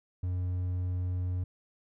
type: tone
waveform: triangle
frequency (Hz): 90.4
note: F#2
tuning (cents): -40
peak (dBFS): -27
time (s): 0.23-1.44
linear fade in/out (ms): 5
effects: none